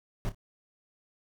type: noise with echo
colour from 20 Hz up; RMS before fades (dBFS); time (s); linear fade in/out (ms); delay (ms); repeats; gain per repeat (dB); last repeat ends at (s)
brown; -30; 0.25-0.29; 0; 28; 2; -12; 0.346
effects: none